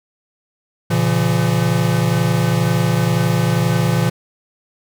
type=chord; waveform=square; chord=A# diminished; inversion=none; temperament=equal with one note detuned; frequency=116.54 / 138.59 / 168.96 Hz; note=A#2 / C#3 / E3; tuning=0 / 0 / +43 cents; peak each=-19 / -21 / -18 dBFS; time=0.9-4.1 s; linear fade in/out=10 ms; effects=none